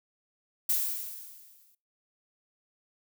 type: noise with exponential decay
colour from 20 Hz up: violet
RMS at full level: -25 dBFS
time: 0.69-1.75 s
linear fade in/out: 5 ms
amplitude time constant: 230 ms
effects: noise-tail reverb RT60 0.3 s tail -23 dB re dry